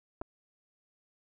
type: clicks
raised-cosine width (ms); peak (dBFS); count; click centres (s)
1; -25; 2; 0.214 / 0.217
effects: none